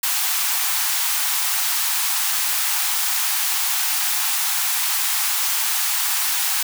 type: high-pass noise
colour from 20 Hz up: white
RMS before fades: -21 dBFS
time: 0.03-6.63 s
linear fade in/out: 5 ms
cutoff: 730 Hz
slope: 96 dB/octave
effects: none